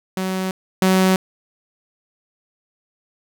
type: tone pair in turn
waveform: sawtooth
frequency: 187.8 / 187.8 Hz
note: F#3 / F#3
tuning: +26 / +26 cents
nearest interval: unison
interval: 0 cents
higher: neither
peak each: -17 / -9 dBFS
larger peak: second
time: 0.17-0.51 / 0.82-1.16 s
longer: neither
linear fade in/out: 2 ms
effects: none